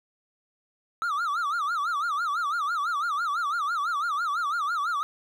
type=tone with vibrato; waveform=triangle; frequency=1268 Hz; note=D#6; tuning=32 cents sharp; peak=-23 dBFS; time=1.02-5.03 s; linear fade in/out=0 ms; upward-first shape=sine; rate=6 Hz; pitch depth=200 cents each way; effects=none